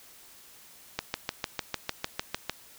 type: click train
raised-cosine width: 0.2 ms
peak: -11 dBFS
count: 11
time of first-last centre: 0.99-2.496 s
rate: 6.64 Hz
effects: white hiss -53 dBFS RMS until 2.78 s